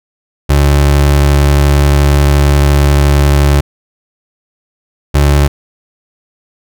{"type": "tone pair in turn", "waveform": "30% pulse", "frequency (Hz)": [71.4, 71.81], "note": ["D2", "D2"], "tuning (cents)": [-48, -38], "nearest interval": "unison", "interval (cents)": 10, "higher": "second", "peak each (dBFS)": -3, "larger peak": "neither", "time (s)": [[0.49, 3.61], [5.14, 5.48]], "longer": "first", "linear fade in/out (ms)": 10, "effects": []}